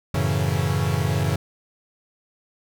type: chord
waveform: 45% pulse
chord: F# minor seventh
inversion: none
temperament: equal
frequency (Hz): 92.5 / 110 / 138.59 / 164.81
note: F#2 / A2 / C#3 / E3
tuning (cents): 0 / 0 / 0 / 0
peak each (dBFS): -25 / -27 / -24 / -27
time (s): 0.14-1.36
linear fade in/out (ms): 5
effects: none